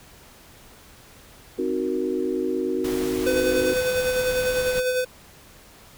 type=chord; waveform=sine; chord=C half-diminished seventh; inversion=none; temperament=equal; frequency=261.6 / 311.1 / 370 / 466.2 Hz; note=C4 / Eb4 / Gb4 / Bb4; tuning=0 / 0 / 0 / 0 cents; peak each=-29 / -29 / -25 / -30 dBFS; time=1.58-3.74 s; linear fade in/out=10 ms
type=noise; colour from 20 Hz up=pink; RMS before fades=-34 dBFS; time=2.84-4.8 s; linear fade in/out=5 ms
type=tone with tremolo; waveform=square; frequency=505 Hz; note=B4; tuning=39 cents sharp; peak=-20 dBFS; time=3.26-5.05 s; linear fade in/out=10 ms; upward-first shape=sine; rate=10 Hz; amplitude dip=40%
effects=pink hiss -49 dBFS RMS until 5.97 s